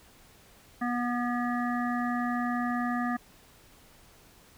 harmonic tone with a mistuned harmonic, 242.8 Hz, B3, 29 cents flat, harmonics 1 / 3 / 5 / 7 / 8, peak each -29 / -34 / -35 / -38 / -42 dBFS, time 0.81-3.17 s, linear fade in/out 10 ms, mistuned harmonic 8, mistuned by -20 cents, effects pink hiss -57 dBFS RMS until 4.57 s

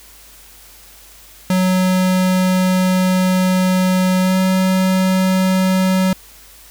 square tone with pitch glide, 185 to 187.26 Hz, F#3 to F#3, 0 to +21 cents, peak -13 dBFS, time 1.5-6.13 s, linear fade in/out 2 ms, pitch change +21 cents, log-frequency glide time 4.21-4.37 s, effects added 50 Hz sine -48 dBFS peak until 6.7 s + white hiss -43 dBFS RMS until 6.7 s

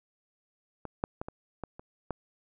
clicks, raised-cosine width 1 ms, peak -24 / -14 / -21 / -24 / -22 / -30 / -18 dBFS, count 7, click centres 0.853 / 1.039 / 1.215 / 1.285 / 1.637 / 1.795 / 2.107 s, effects none

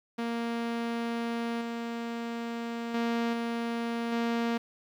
sawtooth tone with level steps, 233.1 Hz, A#3, in tune, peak -26 / -29 / -23 / -26 / -23 dBFS, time 0.18-4.58 s, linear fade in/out 10 ms, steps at 1.61 / 2.94 / 3.33 / 4.12 s, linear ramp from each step 5 ms, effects low-pass 4000 Hz 12 dB/octave + 10-bit

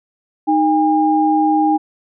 sine tone pair together, 310 / 809.2 Hz, D#4 / G#5, -6 / -45 cents, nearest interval octave + perfect fourth, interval 1661 cents, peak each -14 dBFS, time 0.47-1.78 s, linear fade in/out 20 ms, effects none

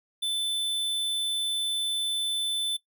square tone, 3520 Hz, A7, in tune, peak -26 dBFS, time 0.22-2.77 s, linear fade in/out 10 ms, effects noise-tail reverb RT60 0.1 s tail -19 dB re dry

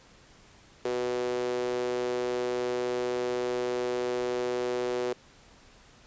sawtooth tone with high-pass filter, 123.47 Hz, B2, in tune, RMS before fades -30 dBFS, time 0.85-5.13 s, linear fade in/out 0 ms, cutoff 420 Hz, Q 7.9, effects pink hiss -56 dBFS RMS until 6.06 s + resampled to 16000 Hz

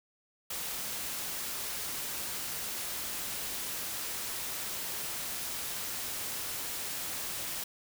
white noise, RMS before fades -37 dBFS, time 0.5-7.64 s, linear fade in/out 5 ms, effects none

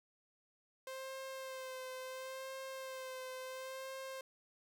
sawtooth tone with vibrato, 523.3 Hz, C5, in tune, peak -40 dBFS, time 0.87-4.21 s, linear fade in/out 2 ms, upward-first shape sine, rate 0.72 Hz, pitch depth 26 cents each way, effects none

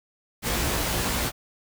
pink noise with comb filter, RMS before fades -26 dBFS, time 0.42-1.32 s, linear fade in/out 50 ms, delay 17 ms, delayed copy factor +0.75, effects none

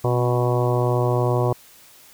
harmonic tone with a mistuned harmonic, 122.7 Hz, B2, 11 cents flat, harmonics 1 / 2 / 3 / 4 / 5 / 6 / 7 / 8 / 9, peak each -20 / -33 / -24 / -26 / -27 / -30 / -34 / -30 / -33 dBFS, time 0.04-1.53 s, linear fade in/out 5 ms, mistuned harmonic 2, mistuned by +98 cents, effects white hiss -49 dBFS RMS until 2.13 s

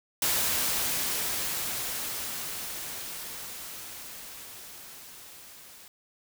white noise with level ramp, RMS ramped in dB -26 to -50 dBFS, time 0.22-5.88 s, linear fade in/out 2 ms, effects none

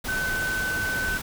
sine tone in noise, 1518 Hz, F#6, 44 cents sharp, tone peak -25 dBFS, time 0.08-1.18 s, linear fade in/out 10 ms, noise pink, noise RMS -32 dBFS, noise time 0.04-1.22 s, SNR +4 dB, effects none

